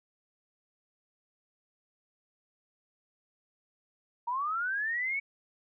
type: linear sweep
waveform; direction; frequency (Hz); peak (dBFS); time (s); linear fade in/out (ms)
sine; up; 925 to 2251; -29; 4.27-5.2; 10
effects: none